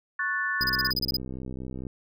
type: chord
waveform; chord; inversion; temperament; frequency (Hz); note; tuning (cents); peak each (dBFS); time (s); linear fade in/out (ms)
sine; F# minor; second; equal with one note detuned; 1103.6 / 1480 / 1760; C#6 / F#6 / A6; -8 / 0 / 0; -33 / -30 / -28; 0.19-0.91; 5
type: tone bursts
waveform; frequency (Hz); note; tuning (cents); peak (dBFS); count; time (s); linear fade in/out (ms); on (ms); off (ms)
square; 4978; D#8; 0; -24; 10; 0.61-1.167; 2; 26; 33
type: click train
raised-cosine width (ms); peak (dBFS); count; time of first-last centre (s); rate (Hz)
3; -24; 82; 0.61-1.868; 64.4
effects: none